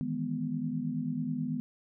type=chord; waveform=sine; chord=E major seventh; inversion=third; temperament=equal; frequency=155.56 / 164.81 / 207.7 / 246.9 Hz; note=D#3 / E3 / G#3 / B3; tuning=0 / 0 / 0 / 0 cents; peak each=-37 / -38 / -38 / -33 dBFS; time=0.01-1.6 s; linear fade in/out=0 ms; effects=none